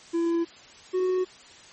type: tone pair in turn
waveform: triangle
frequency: 336.4 / 369 Hz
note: E4 / F#4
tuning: +35 / -5 cents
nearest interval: major second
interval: 160 cents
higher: second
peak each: -20 / -20 dBFS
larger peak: neither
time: 0.13-0.45 / 0.93-1.25 s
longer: neither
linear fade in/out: 20 ms
effects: white hiss -49 dBFS RMS until 1.72 s + MP3 32 kbps